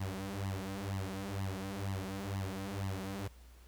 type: tone with flanger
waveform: sawtooth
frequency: 97.3 Hz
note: G2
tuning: 12 cents flat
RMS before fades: -39 dBFS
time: 0-3.28 s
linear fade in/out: 10 ms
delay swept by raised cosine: 0.99 to 6.49 ms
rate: 2.1 Hz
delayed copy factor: +1
effects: added 60 Hz sine -54 dBFS peak until 3.67 s + pink hiss -64 dBFS RMS until 3.67 s